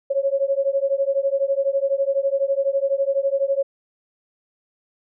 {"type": "beating tone pair", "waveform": "sine", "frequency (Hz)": [544, 556], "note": ["C#5", "C#5"], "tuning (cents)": [-33, 5], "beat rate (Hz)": 12, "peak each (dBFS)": -21, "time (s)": [0.1, 3.63], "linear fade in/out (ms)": 10, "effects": []}